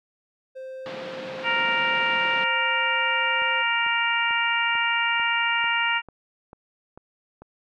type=tone; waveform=triangle; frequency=523.3 Hz; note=C5; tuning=in tune; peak=-32 dBFS; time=0.55-3.63 s; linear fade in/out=20 ms
type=band-pass noise; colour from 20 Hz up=pink; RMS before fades=-38 dBFS; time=0.86-2.44 s; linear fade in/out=0 ms; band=160 to 3900 Hz; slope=24 dB/octave
type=harmonic tone; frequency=466.2 Hz; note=A#4; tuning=in tune; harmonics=2 / 3 / 4 / 5 / 6; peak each=-27 / -27 / -27 / -27 / -27 dBFS; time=1.43-6.02 s; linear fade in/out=50 ms
type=click train; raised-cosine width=1 ms; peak=-29 dBFS; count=10; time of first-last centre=3.42-7.42 s; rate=2.25 Hz
effects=none

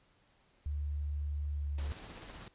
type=tone with pitch glide; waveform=sine; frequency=73.1 to 72.14 Hz; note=D2 to D2; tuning=-7 to -30 cents; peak=-33 dBFS; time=0.66-1.92 s; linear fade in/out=0 ms; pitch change=-23 cents; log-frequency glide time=1.54-1.67 s
type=noise with tremolo; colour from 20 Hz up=pink; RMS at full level=-47 dBFS; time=1.78-2.48 s; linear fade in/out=2 ms; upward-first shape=triangle; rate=16 Hz; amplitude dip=40%
effects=pink hiss -69 dBFS RMS until 2.54 s + resampled to 8000 Hz

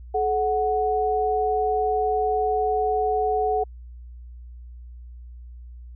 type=tone pair together; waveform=sine; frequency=429.1 / 740 Hz; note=A4 / F#5; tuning=-43 / 0 cents; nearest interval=major sixth; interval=943 cents; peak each=-23 / -22 dBFS; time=0.14-3.64 s; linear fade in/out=10 ms; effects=added 60 Hz sine -38 dBFS peak until 5.95 s

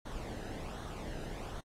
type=noise with flanger; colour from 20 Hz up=brown; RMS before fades=-42 dBFS; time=0.05-1.61 s; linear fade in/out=10 ms; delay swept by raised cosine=0.4 to 0.91 ms; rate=1.3 Hz; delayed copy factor=-0.55; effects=low-pass 11000 Hz 12 dB/octave + AAC 48 kbps

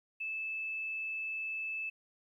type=tone; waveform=sine; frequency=2622 Hz; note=E7; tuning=10 cents flat; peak=-35 dBFS; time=0.2-1.9 s; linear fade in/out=10 ms; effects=12-bit

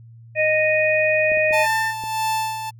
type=harmonic tone; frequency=620 Hz; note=D#5; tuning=6 cents flat; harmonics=1 / 3 / 4; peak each=-18 / -23 / -20 dBFS; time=0.35-1.67 s; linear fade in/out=50 ms
type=clicks; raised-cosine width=2 ms; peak=-23 / -26 / -24 / -26 dBFS; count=4; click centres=1.318 / 1.373 / 1.509 / 2.038 s
type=tone with tremolo; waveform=45% pulse; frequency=880 Hz; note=A5; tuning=in tune; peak=-19 dBFS; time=1.52-2.71 s; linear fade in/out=20 ms; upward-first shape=sine; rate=1.6 Hz; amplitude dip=60%
type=tone; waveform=triangle; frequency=1795 Hz; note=A6; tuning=34 cents sharp; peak=-20 dBFS; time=1.61-1.94 s; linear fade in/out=50 ms
effects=added 115 Hz sine -41 dBFS peak until 2.79 s

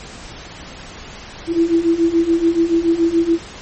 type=beating tone pair; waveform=sine; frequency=329.6 / 336.6 Hz; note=E4 / E4; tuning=0 / +36 cents; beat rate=7 Hz; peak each=-17 / -14 dBFS; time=1.47-3.39 s; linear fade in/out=50 ms; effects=pink hiss -35 dBFS RMS until 3.61 s + MP3 32 kbps

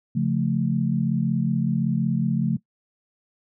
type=chord; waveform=sine; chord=Db augmented; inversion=none; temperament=equal; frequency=138.59 / 174.61 / 220 Hz; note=Db3 / F3 / A3; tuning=0 / 0 / 0 cents; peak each=-24 dBFS; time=0.15-2.57 s; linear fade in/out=10 ms; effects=noise-tail reverb RT60 0.1 s tail -19 dB re dry

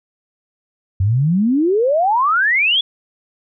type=exponential sweep; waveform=sine; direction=up; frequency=90.6 to 3453 Hz; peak=-12 dBFS; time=1-2.81 s; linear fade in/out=5 ms; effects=none

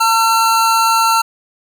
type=tone pair together; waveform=square; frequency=904 / 1354.5 Hz; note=A5 / E6; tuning=+47 / +47 cents; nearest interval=perfect fifth; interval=700 cents; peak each=-14 dBFS; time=0-1.22 s; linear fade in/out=10 ms; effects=none

